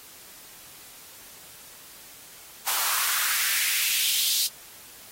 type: noise with high-pass filter sweep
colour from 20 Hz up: white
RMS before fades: -25 dBFS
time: 2.66-4.48 s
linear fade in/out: 20 ms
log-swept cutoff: 860 to 4200 Hz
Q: 2.3
effects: white hiss -47 dBFS RMS until 5.11 s + AAC 48 kbps